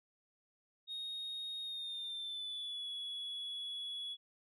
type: tone with pitch glide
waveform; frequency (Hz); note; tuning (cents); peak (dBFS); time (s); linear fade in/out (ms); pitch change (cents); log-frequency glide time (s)
sine; 3729 to 3380; A#7 to G#7; 0 to +30; -38; 0.87-4.17; 50; -170; 1.62-2.88
effects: tanh soft clip ceiling -38 dBFS